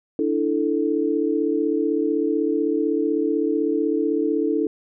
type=chord; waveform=sine; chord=D suspended second; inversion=none; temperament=equal; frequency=293.7 / 329.6 / 440 Hz; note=D4 / E4 / A4; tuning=0 / 0 / 0 cents; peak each=-23 dBFS; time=0.19-4.67 s; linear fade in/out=2 ms; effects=none